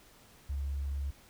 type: tone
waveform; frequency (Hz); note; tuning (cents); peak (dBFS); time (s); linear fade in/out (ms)
sine; 69.7; C#2; +10; -31; 0.49-1.11; 10
effects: tanh soft clip ceiling -27 dBFS + pink hiss -59 dBFS RMS until 1.29 s